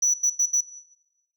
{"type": "tone bursts at uneven times", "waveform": "sine", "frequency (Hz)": 5920, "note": "F#8", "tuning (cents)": 0, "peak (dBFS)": -15, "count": 4, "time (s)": [[0.02, 0.14], [0.23, 0.3], [0.39, 0.46], [0.53, 0.61]], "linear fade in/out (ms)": 10, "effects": ["noise-tail reverb RT60 1.0 s tail -18 dB re dry", "tanh soft clip ceiling -17 dBFS"]}